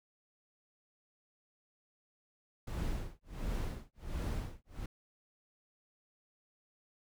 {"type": "noise with tremolo", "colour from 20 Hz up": "brown", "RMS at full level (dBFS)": -35, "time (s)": [2.67, 4.86], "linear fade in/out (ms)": 5, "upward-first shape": "sine", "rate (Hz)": 1.4, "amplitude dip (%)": 100, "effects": []}